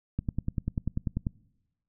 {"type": "click train", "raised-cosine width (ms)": 5, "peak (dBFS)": -16, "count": 12, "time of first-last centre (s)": [0.19, 1.268], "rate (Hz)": 10.2, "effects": ["noise-tail reverb RT60 1.0 s tail -24 dB re dry"]}